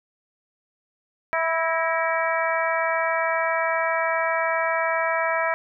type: harmonic tone with a mistuned harmonic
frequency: 327.5 Hz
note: E4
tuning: 11 cents flat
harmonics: 2 / 3 / 4 / 5 / 6 / 7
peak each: -25 / -27 / -28 / -29 / -30 / -30 dBFS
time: 1.33-5.54 s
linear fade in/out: 0 ms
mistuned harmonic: 6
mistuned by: -58 cents
effects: none